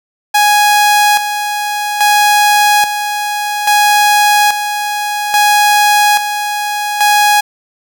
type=tone with tremolo; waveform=sawtooth; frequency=830.6 Hz; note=G#5; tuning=in tune; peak=-3 dBFS; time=0.34-7.41 s; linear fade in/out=10 ms; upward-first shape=square; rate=0.6 Hz; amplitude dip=60%; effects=none